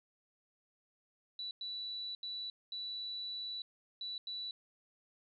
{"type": "tone bursts at uneven times", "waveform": "sine", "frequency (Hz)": 3951, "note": "B7", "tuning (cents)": 0, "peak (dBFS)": -39, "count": 6, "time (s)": [[1.39, 1.51], [1.61, 2.15], [2.23, 2.5], [2.72, 3.62], [4.01, 4.18], [4.27, 4.51]], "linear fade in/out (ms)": 2, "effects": []}